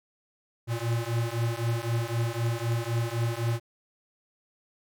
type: beating tone pair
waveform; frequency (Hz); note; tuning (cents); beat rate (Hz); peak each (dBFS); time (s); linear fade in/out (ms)
square; 114.8 / 118.7; A#2 / A#2; -26 / +32; 3.9; -30; 0.67-3.6; 50
effects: none